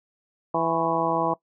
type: harmonic tone with a mistuned harmonic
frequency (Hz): 165.6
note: E3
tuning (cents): +8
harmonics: 1 / 2 / 3 / 4 / 5 / 6 / 7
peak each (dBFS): -33 / -29 / -29 / -27 / -28 / -28 / -31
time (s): 0.54-1.34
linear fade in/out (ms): 5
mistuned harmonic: 7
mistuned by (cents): -91
effects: noise-tail reverb RT60 0.1 s tail -20 dB re dry